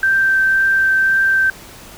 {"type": "tone with vibrato", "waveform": "sine", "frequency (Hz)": 1563, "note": "G6", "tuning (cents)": -6, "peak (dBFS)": -11, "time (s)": [0.03, 1.5], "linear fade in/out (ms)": 2, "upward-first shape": "triangle", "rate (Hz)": 1.9, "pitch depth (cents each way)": 10, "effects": ["pink hiss -38 dBFS RMS until 1.97 s"]}